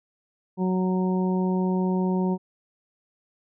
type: harmonic tone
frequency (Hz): 185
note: F#3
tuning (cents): 0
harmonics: 1 / 2 / 3 / 4 / 5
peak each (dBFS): -22 / -28 / -37 / -38 / -34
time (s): 0.57-2.38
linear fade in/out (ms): 50
effects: none